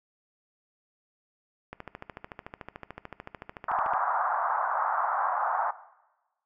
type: click train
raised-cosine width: 0.5 ms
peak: -23 dBFS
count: 31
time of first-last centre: 1.73-3.936 s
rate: 13.6 Hz
type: band-pass noise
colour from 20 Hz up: pink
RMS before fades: -28 dBFS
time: 3.68-5.71 s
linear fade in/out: 5 ms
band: 710 to 1400 Hz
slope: 48 dB/octave
effects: noise-tail reverb RT60 1.0 s tail -17 dB re dry